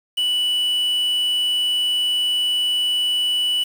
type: tone with quantisation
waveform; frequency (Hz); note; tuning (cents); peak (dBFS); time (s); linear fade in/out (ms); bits
triangle; 2960; F#7; 0; -16; 0.17-3.64; 10; 6
effects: none